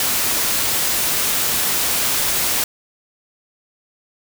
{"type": "noise", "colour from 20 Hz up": "white", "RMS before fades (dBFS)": -19, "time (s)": [0, 2.64], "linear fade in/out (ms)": 2, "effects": []}